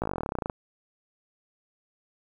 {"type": "slowing click train", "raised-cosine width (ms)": 1, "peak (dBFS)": -15, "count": 19, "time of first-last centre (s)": [0.02, 0.498], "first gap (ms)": 17, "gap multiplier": 1.05, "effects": ["9-bit"]}